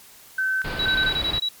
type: tone with tremolo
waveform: sine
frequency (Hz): 1534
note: G6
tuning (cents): -38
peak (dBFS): -20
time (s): 0.38-1.18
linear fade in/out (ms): 5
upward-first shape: square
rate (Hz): 2.1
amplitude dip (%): 75
type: low-pass noise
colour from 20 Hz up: pink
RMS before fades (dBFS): -30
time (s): 0.64-1.39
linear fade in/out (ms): 10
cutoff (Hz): 4900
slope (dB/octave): 96
type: tone bursts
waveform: sine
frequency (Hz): 3900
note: B7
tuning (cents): -23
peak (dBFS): -21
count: 8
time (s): 0.79-1.489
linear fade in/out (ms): 5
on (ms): 69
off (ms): 21
effects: white hiss -48 dBFS RMS until 1.6 s + MP3 96 kbps